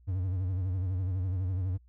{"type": "tone with vibrato", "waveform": "triangle", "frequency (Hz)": 92.5, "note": "F#2", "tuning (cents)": 0, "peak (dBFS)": -26, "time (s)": [0.07, 1.78], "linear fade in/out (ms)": 20, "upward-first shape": "sine", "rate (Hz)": 12, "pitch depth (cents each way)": 86, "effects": ["added 60 Hz sine -56 dBFS peak until 1.88 s"]}